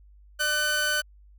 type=tone pair together; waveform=sawtooth; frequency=598 / 1506.9 Hz; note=D5 / F#6; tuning=+31 / +31 cents; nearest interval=octave + major third; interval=1600 cents; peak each=-29 / -20 dBFS; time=0.39-1.02 s; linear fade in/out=20 ms; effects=added 50 Hz sine -50 dBFS peak until 1.38 s